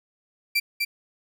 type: tone with echo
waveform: 30% pulse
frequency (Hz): 2349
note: D7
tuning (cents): 0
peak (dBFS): -17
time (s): 0.55-0.6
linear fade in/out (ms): 10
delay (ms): 250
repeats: 1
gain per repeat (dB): -3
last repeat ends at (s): 0.85
effects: none